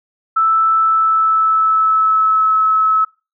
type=tone with pitch glide; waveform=sine; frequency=1318.5 to 1295.1 Hz; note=E6 to E6; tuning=0 to -31 cents; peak=-10 dBFS; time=0.36-3.05 s; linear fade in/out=10 ms; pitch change=-31 cents; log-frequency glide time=0.74-2.56 s; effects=noise-tail reverb RT60 0.3 s tail -24 dB re dry